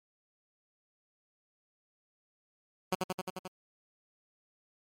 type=tone with echo; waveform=10% pulse; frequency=185 Hz; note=F#3; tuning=in tune; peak=-19 dBFS; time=2.92-2.95 s; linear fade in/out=5 ms; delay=88 ms; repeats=6; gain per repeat=-2 dB; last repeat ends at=3.478 s; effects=MP3 64 kbps